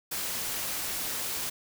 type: noise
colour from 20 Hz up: white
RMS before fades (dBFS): -33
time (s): 0.11-1.5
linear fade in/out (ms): 10
effects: none